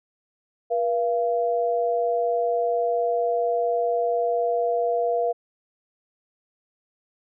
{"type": "tone pair together", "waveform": "sine", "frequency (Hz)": [480.7, 685], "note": ["B4", "F5"], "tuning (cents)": [-47, -34], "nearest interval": "tritone", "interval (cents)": 613, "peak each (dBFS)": -23, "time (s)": [0.7, 5.33], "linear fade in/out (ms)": 20, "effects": []}